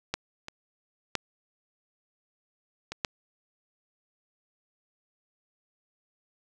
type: clicks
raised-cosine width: 0.2 ms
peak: -11 / -21 / -9 / -18 / -9 dBFS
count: 5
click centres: 0.14 / 0.484 / 1.153 / 2.92 / 3.048 s
effects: none